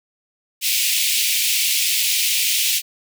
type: high-pass noise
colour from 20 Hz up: pink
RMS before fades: -19 dBFS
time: 0.61-2.82 s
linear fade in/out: 50 ms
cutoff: 2300 Hz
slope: 48 dB/octave
effects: none